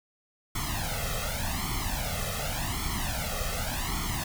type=noise with flanger; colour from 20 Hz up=pink; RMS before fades=-31 dBFS; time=0.55-4.24 s; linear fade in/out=5 ms; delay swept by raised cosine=0.92 to 1.58 ms; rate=0.87 Hz; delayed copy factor=+1; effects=none